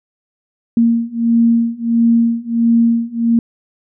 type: beating tone pair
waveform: sine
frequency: 231.2 / 232.7 Hz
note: A#3 / A#3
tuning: -14 / -3 cents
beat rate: 1.5 Hz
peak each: -14 / -13 dBFS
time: 0.77-3.39 s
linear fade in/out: 2 ms
effects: none